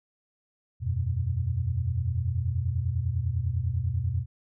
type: chord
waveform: sine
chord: E suspended second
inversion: none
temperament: equal with one note detuned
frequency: 82.41 / 92.5 / 122.05 Hz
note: E2 / F#2 / B2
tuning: 0 / 0 / -20 cents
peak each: -30 / -29 / -29 dBFS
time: 0.8-4.26 s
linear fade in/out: 50 ms
effects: none